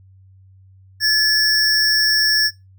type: tone pair together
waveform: square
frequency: 1720 / 5469 Hz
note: A6 / F8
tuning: -40 / -37 cents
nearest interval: octave + minor sixth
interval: 2003 cents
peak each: -17 dBFS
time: 1-2.51 s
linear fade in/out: 50 ms
effects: noise-tail reverb RT60 0.2 s tail -18 dB re dry + added 95 Hz sine -45 dBFS peak until 2.78 s